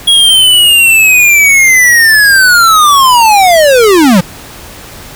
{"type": "linear sweep", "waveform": "square", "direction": "down", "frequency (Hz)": [3322, 164.81], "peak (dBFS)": -3, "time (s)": [0.07, 4.21], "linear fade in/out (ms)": 10, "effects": ["pink hiss -29 dBFS RMS until 5.15 s"]}